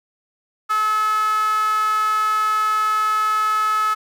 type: tone with high-pass filter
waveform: sawtooth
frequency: 430.1 Hz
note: A4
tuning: 39 cents flat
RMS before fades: -19 dBFS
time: 0.69-3.95 s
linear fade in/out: 20 ms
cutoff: 1300 Hz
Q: 9.8
effects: none